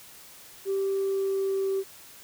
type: tone with pitch glide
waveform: sine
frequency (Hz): 390 to 387.3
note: G4 to G4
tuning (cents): -9 to -21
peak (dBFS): -23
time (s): 0.65-1.84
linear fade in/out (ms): 50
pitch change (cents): -12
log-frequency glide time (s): 0.97-1.7
effects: tanh soft clip ceiling -21 dBFS + white hiss -49 dBFS RMS until 2.23 s